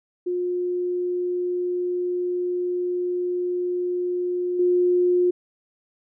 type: tone with level steps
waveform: sine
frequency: 357.3 Hz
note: F4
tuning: 40 cents sharp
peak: -22 / -16 dBFS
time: 0.26-5.31 s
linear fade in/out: 10 ms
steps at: 4.59 s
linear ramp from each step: 5 ms
effects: none